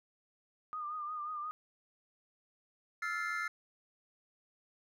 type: tone with vibrato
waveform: sine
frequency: 1216 Hz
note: D#6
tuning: 40 cents flat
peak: -37 dBFS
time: 0.73-1.51 s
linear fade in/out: 0 ms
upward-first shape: triangle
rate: 5.6 Hz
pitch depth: 61 cents each way
type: chord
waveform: triangle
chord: F major seventh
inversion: third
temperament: just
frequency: 1309.6 / 1396.9 / 1746.1 / 2095 Hz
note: E6 / F6 / A6 / C7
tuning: -12 / 0 / -14 / +2 cents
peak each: -39 / -37 / -39 / -38 dBFS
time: 3.02-3.48 s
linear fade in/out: 5 ms
effects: none